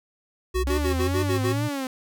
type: tone bursts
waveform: square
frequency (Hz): 370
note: F#4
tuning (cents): 0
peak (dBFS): -24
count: 7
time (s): 0.54-1.534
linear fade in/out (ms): 20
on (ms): 100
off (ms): 49
type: linear sweep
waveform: sine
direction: up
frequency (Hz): 59 to 119.1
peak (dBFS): -24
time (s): 0.54-1.69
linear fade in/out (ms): 20
type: tone with vibrato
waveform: sawtooth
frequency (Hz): 277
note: C#4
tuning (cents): -1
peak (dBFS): -23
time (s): 0.67-1.87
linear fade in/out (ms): 2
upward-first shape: triangle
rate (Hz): 2.3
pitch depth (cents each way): 140
effects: none